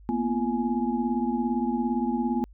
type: tone cluster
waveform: sine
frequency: 231.7 / 249.2 / 342 / 837 Hz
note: A#3 / B3 / F4 / G#5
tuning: -10 / +16 / -36 / +13 cents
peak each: -28 / -27 / -32 / -32 dBFS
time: 0.09-2.44 s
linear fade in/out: 0 ms
effects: added 50 Hz sine -47 dBFS peak until 2.53 s